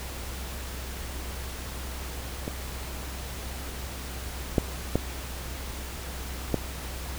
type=clicks; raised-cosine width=2 ms; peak=-17 / -7 / -9 / -9 dBFS; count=4; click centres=2.479 / 4.582 / 4.956 / 6.543 s; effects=added 64 Hz sine -36 dBFS peak until 7.18 s + pink hiss -39 dBFS RMS until 7.18 s